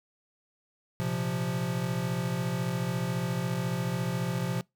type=chord; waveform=square; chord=Bb suspended second; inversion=none; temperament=equal; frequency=116.54 / 130.81 / 174.61 Hz; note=Bb2 / C3 / F3; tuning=0 / 0 / 0 cents; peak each=-37 / -33 / -32 dBFS; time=1-4.61 s; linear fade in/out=0 ms; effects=noise-tail reverb RT60 0.2 s tail -25 dB re dry